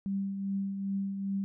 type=tone with tremolo; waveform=sine; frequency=196.3 Hz; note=G3; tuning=3 cents sharp; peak=-28 dBFS; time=0.06-1.44 s; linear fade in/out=0 ms; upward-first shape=triangle; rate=2.5 Hz; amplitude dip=50%; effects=none